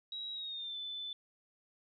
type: tone with pitch glide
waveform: sine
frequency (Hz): 3853 to 3513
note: B7 to A7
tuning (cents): -44 to -3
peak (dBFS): -39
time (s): 0.12-1.13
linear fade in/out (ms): 2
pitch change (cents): -159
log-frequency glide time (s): 0.33-0.77
effects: none